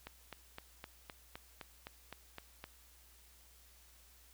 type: click train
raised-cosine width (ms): 0.3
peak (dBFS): -29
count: 11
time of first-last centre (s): 0.07-2.641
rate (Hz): 3.89
effects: added 60 Hz sine -64 dBFS peak until 4.33 s + white hiss -64 dBFS RMS until 4.33 s